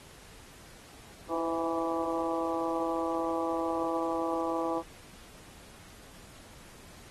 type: harmonic tone with a mistuned harmonic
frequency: 164.81 Hz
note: E3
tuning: in tune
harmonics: 2 / 3 / 4 / 5 / 6 / 7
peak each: -33 / -35 / -36 / -37 / -38 / -38 dBFS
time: 1.28-4.83 s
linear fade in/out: 50 ms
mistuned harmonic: 3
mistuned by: +33 cents
effects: pink hiss -53 dBFS RMS until 7.1 s + AAC 32 kbps